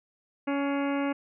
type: harmonic tone with a mistuned harmonic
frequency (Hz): 280.4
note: C#4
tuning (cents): +20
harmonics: 1 / 2 / 3 / 4 / 5 / 6 / 7 / 8 / 9 / 10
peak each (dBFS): -27 / -33 / -37 / -39 / -41 / -43 / -44 / -45 / -46 / -47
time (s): 0.47-1.13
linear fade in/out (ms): 10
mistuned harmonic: 7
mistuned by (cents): +92
effects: none